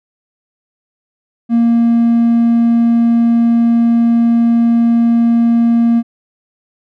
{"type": "tone", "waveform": "triangle", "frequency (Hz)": 233.1, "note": "A#3", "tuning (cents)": 0, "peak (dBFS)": -5, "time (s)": [1.49, 6.03], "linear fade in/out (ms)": 50, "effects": ["tanh soft clip ceiling -1 dBFS"]}